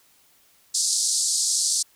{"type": "band-pass noise", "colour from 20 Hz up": "white", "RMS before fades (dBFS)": -23, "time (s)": [0.74, 1.83], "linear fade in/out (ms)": 10, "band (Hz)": [4300, 9200], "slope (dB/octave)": 48, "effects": ["white hiss -59 dBFS RMS until 1.95 s"]}